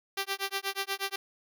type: tone with tremolo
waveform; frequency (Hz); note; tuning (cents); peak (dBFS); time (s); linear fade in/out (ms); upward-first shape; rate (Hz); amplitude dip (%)
5% pulse; 392; G4; 0; -17; 0.17-1.16; 5; sine; 8.3; 100
effects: none